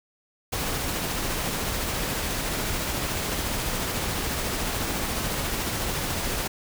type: noise with tremolo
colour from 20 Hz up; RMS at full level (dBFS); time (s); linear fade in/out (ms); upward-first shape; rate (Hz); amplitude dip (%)
pink; -27; 0.52-6.48; 10; triangle; 14; 25
effects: none